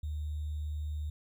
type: tone with sample-and-hold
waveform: sine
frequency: 75.6 Hz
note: D#2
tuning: 49 cents flat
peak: -33 dBFS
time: 0.03-1.1 s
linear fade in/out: 5 ms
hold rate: 3675 Hz
effects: none